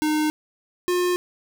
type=tone pair in turn; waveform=square; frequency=306 / 357.5 Hz; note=D#4 / F4; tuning=-29 / +41 cents; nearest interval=minor third; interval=270 cents; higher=second; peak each=-20 / -20 dBFS; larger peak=neither; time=0.02-0.3 / 0.88-1.16 s; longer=neither; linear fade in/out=0 ms; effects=none